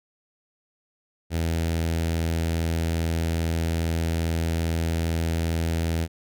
sawtooth tone with notch filter, 82.41 Hz, E2, in tune, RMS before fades -25 dBFS, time 1.3-6.08 s, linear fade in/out 50 ms, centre 1100 Hz, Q 1.6, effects none

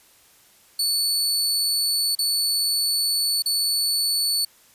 sawtooth tone with dropouts, 4459 Hz, C#8, 9 cents sharp, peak -17 dBFS, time 0.79-4.45 s, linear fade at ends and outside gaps 5 ms, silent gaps 2.152-2.188 / 3.423-3.458 s, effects white hiss -55 dBFS RMS until 4.74 s + resampled to 32000 Hz

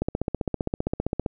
click train, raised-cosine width 2 ms, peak -11 dBFS, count 20, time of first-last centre 0.02-1.262 s, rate 15.3 Hz, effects none

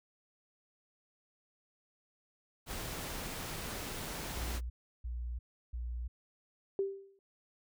pink noise, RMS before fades -41 dBFS, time 2.66-4.61 s, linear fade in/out 50 ms
sine tone bursts, 59.8 Hz, A#1, 45 cents sharp, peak -36 dBFS, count 3, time 4.35-6.08 s, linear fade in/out 10 ms, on 350 ms, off 340 ms
sine tone with exponential decay, 392 Hz, G4, in tune, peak -27 dBFS, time 6.79-7.19 s, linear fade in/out 1 ms, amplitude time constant 85 ms
effects none

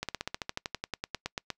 slowing click train, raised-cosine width 0.2 ms, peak -15 dBFS, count 18, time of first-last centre 0.03-1.503 s, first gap 57 ms, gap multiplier 1.05, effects noise-tail reverb RT60 0.1 s tail -26 dB re dry

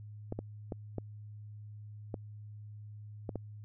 clicks, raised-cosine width 2 ms, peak -23 dBFS, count 7, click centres 0.324 / 0.39 / 0.722 / 0.983 / 2.142 / 3.292 / 3.357 s, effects added 105 Hz sine -45 dBFS peak until 3.64 s

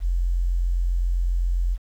sine tone, 43.78 Hz, F1, 5 cents sharp, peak -19 dBFS, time 0-1.78 s, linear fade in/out 50 ms, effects 9-bit

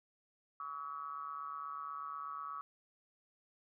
triangle ring-modulated tone, 74.1 Hz, D2, 16 cents sharp, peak -36 dBFS, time 0.6-2.61 s, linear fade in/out 0 ms, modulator 1210 Hz, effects none

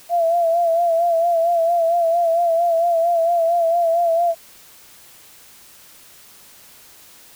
sine tone with vibrato, 676 Hz, E5, 43 cents sharp, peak -14 dBFS, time 0.09-4.35 s, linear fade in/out 50 ms, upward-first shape sine, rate 4.4 Hz, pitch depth 53 cents each way, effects white hiss -46 dBFS RMS until 7.35 s

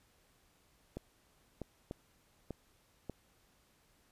clicks, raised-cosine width 2 ms, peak -27 dBFS, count 5, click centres 0.97 / 1.617 / 1.911 / 2.507 / 3.097 s, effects pink hiss -70 dBFS RMS until 4.11 s + resampled to 32000 Hz

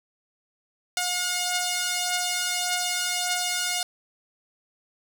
5% pulse beating tone pair, 718 / 719.7 Hz, F5 / F#5, +48 / -48 cents, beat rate 1.7 Hz, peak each -14 / -20 dBFS, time 0.97-3.83 s, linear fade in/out 2 ms, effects none

